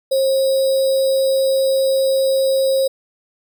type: tone with sample-and-hold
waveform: sine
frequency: 535 Hz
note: C5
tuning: 38 cents sharp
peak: -13 dBFS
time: 0.11-2.88 s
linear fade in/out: 10 ms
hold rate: 4410 Hz
effects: none